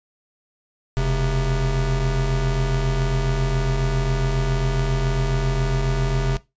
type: tone pair together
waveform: square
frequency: 41.96 / 133.2 Hz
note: E1 / C3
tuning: +31 / +31 cents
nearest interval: octave + minor sixth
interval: 2000 cents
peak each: -22 dBFS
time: 0.97-6.37 s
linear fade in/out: 0 ms
effects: noise-tail reverb RT60 0.2 s tail -17 dB re dry + resampled to 16000 Hz